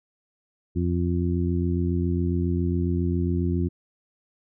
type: harmonic tone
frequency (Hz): 87.31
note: F2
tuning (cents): 0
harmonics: 1 / 2 / 3 / 4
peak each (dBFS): -24 / -27 / -29 / -30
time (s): 0.75-3.69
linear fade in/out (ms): 20
effects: none